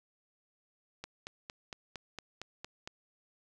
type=click train; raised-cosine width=0.2 ms; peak=-24 dBFS; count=9; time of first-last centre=1.04-2.875 s; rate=4.36 Hz; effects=none